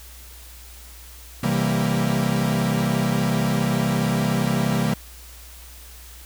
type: chord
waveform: 45% pulse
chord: C dominant seventh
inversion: none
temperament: equal with one note detuned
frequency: 132.33 / 164.81 / 196 / 233.1 Hz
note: C3 / E3 / G3 / Bb3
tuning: +20 / 0 / 0 / 0 cents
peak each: -25 dBFS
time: 1.43-4.94 s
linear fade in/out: 5 ms
effects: added 60 Hz sine -42 dBFS peak until 6.25 s + white hiss -45 dBFS RMS until 6.25 s